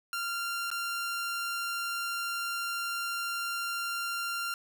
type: tone with dropouts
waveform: sawtooth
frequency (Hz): 1386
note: F6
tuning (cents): -14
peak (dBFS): -28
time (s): 0.13-4.54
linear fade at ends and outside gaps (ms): 1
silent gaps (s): 0.703-0.714
effects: none